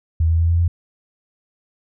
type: tone with pitch steps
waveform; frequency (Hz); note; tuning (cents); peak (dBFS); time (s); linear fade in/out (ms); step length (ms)
sine; 81.1 / 82.23 / 83.38 / 84.54 / 85.72; E2 / E2 / E2 / E2 / F2; -28 / -4 / +20 / +44 / -32; -13; 0.2-0.68; 5; 96
effects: none